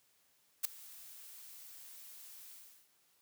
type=noise with ADSR envelope; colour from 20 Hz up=blue; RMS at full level=-30 dBFS; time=0.63-2.89 s; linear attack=19 ms; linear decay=5 ms; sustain=-23 dB; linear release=390 ms; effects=white hiss -72 dBFS RMS until 3.21 s + high-pass 80 Hz 12 dB/octave